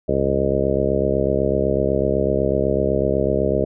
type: harmonic tone with a mistuned harmonic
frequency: 68 Hz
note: C#2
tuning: 33 cents flat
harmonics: 1 / 2 / 3 / 4 / 5 / 6 / 7 / 8 / 9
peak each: -27 / -27 / -26 / -29 / -26 / -23 / -24 / -27 / -23 dBFS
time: 0.08-3.65 s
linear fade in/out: 10 ms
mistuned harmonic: 1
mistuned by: +41 cents
effects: none